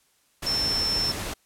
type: tone in noise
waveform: sine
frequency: 5360 Hz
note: E8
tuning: 28 cents sharp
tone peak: -23 dBFS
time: 0.46-1.12 s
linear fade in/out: 10 ms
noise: pink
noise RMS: -32 dBFS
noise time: 0.42-1.34 s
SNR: +6 dB
effects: white hiss -65 dBFS RMS until 1.45 s + low-pass 12000 Hz 12 dB/octave